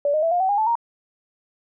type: tone with pitch steps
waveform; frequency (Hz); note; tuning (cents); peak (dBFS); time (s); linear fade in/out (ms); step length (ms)
sine; 575 / 616.3 / 660.5 / 707.9 / 758.7 / 813.2 / 871.5 / 934.1; D5 / D#5 / E5 / F5 / F#5 / G#5 / A5 / A#5; -37 / -17 / +3 / +23 / +43 / -37 / -17 / +3; -17; 0.05-0.754; 2; 88
effects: none